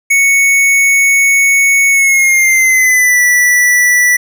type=tone with pitch glide; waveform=square; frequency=2217 to 1963.7 Hz; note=C#7 to B6; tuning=0 to -10 cents; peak=-7 dBFS; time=0.1-4.17 s; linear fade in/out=10 ms; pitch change=-210 cents; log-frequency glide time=1.9-3.21 s; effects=none